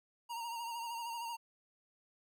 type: tone with vibrato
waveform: square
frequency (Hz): 932.3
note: A#5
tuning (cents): 0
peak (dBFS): -40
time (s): 0.29-1.37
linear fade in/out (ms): 20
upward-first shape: sine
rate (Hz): 13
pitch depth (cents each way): 41
effects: none